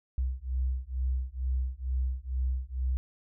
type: beating tone pair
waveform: sine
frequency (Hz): 63 / 65.2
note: B1 / C2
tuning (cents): +35 / -5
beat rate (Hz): 2.2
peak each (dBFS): -31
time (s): 0.18-2.97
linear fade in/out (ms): 0
effects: none